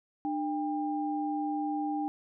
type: tone pair together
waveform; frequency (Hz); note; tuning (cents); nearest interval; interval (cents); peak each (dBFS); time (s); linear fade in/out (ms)
sine; 300 / 799; D4 / G5; +37 / +33; octave + perfect fourth; 1696; -31 / -33; 0.25-2.08; 0
effects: none